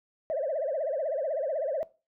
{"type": "tone with vibrato", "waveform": "sine", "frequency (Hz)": 587, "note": "D5", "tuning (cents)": -1, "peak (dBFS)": -26, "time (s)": [0.3, 1.83], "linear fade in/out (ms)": 0, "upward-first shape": "triangle", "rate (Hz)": 16, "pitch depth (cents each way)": 250, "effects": ["noise-tail reverb RT60 0.3 s tail -19 dB re dry", "tanh soft clip ceiling -22 dBFS"]}